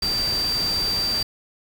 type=tone in noise; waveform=sine; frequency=4680 Hz; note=D8; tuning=7 cents flat; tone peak=-21 dBFS; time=0.02-1.23 s; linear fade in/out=5 ms; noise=pink; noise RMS=-31 dBFS; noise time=0.02-1.23 s; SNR=+7 dB; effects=none